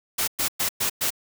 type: noise bursts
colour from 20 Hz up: white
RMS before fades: -24 dBFS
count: 5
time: 0.18-1.105 s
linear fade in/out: 10 ms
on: 97 ms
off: 110 ms
effects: none